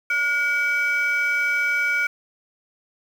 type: tone pair together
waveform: sine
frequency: 1439 / 2284 Hz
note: F#6 / D7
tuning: -49 / -49 cents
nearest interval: minor sixth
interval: 800 cents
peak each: -20 dBFS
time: 0.1-2.07 s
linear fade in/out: 5 ms
effects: tanh soft clip ceiling -15 dBFS + 7-bit